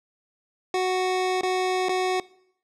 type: tone with dropouts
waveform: 25% pulse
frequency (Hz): 370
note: F#4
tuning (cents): 0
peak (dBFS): -18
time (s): 0.74-2.2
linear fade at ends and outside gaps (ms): 2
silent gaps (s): 1.411-1.432 / 1.886-1.892
effects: noise-tail reverb RT60 0.7 s tail -21 dB re dry + low-pass 7000 Hz 12 dB/octave